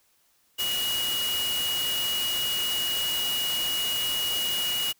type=tone in noise; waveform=sine; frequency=2900 Hz; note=F#7; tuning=35 cents flat; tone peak=-26 dBFS; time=0.58-4.93 s; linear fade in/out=20 ms; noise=white; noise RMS=-32 dBFS; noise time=0.58-4.93 s; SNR=+3 dB; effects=white hiss -66 dBFS RMS until 4.99 s